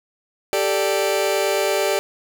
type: chord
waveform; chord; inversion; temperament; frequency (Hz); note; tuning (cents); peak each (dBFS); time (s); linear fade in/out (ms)
sawtooth; G suspended second; none; just; 392 / 441 / 588; G4 / A4 / D5; 0 / +4 / +2; -18 / -20 / -17; 0.53-1.99; 0
effects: none

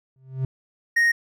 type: tone with exponential growth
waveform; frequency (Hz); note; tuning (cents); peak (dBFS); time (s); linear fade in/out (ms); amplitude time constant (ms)
triangle; 131.6; C3; +10; -17; 0.16-0.45; 2; 61
type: tone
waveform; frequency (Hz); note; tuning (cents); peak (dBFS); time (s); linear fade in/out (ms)
triangle; 1864.7; A#6; 0; -14; 0.96-1.12; 10
effects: none

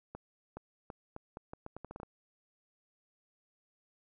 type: accelerating click train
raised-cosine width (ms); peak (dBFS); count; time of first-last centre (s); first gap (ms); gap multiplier
1; -29; 13; 0.15-2.032; 420; 0.79
effects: none

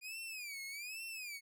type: tone with vibrato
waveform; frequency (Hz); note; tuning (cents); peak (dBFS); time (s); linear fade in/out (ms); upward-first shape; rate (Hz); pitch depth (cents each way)
sawtooth; 2422; D#7; -47; -40; 0.01-1.41; 50; sine; 1.2; 190
effects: none

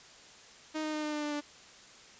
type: tone with pitch steps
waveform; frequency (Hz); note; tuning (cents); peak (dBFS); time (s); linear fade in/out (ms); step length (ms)
sawtooth; 311.1 / 308.1 / 305 / 302.1 / 299.1 / 296.2 / 293.3; D#4 / D#4 / D#4 / D4 / D4 / D4 / D4; 0 / -17 / -34 / +49 / +32 / +15 / -2; -29; 0.74-1.412; 20; 96
effects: white hiss -54 dBFS RMS until 2.19 s + resampled to 16000 Hz

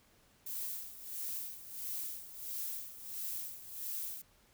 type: noise with tremolo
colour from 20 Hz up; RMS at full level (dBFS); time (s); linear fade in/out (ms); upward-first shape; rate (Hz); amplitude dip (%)
violet; -39; 0.46-4.22; 5; sine; 1.5; 75
effects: pink hiss -67 dBFS RMS until 4.53 s

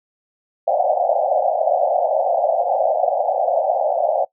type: band-pass noise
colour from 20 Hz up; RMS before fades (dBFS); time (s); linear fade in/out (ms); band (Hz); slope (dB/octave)
white; -18; 0.67-4.25; 10; 540 to 780; 96
effects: noise-tail reverb RT60 0.1 s tail -20 dB re dry

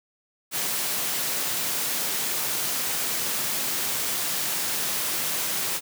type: high-pass noise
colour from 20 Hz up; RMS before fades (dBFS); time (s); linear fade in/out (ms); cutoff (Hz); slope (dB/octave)
white; -27; 0.51-5.81; 50; 110; 48
effects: none

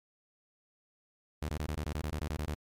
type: tone bursts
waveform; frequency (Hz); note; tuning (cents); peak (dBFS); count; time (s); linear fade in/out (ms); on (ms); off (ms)
sawtooth; 75.7; D#2; -47; -29; 13; 1.42-2.544; 0; 68; 20
effects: MP3 96 kbps

